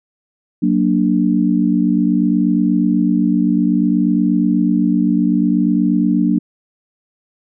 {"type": "chord", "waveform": "sine", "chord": "Gb augmented", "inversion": "none", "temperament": "equal", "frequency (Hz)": [185, 233.1, 293.7], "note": ["Gb3", "Bb3", "D4"], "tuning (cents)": [0, 0, 0], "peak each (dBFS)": -16, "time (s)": [0.62, 6.39], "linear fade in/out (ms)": 10, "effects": []}